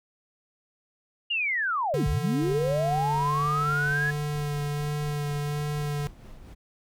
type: linear two-way sweep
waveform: sine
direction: down then up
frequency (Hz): 2885 to 38.89 to 1701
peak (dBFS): -24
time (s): 1.3-4.11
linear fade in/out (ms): 10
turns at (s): 2.08
type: tone with vibrato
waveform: square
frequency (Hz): 146.83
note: D3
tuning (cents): 0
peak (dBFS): -28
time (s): 1.94-6.07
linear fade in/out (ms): 0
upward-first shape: sine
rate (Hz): 1.4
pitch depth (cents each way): 15
type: noise with tremolo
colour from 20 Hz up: brown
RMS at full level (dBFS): -42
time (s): 2.41-6.55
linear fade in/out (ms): 20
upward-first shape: sine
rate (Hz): 4.2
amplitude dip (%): 45
effects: none